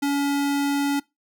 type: tone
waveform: square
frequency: 282.9 Hz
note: C#4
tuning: 35 cents sharp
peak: -21 dBFS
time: 0.02-1 s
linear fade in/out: 10 ms
effects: noise-tail reverb RT60 0.2 s tail -22 dB re dry